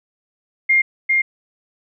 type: tone with echo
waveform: sine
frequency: 2120 Hz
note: C7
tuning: 22 cents sharp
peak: -11 dBFS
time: 0.69-0.82 s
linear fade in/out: 10 ms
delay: 400 ms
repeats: 1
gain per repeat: -2 dB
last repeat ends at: 1.22 s
effects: none